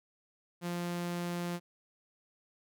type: tone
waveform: sawtooth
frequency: 174.3 Hz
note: F3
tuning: 3 cents flat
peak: -30 dBFS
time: 0.61-1.6 s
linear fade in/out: 50 ms
effects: none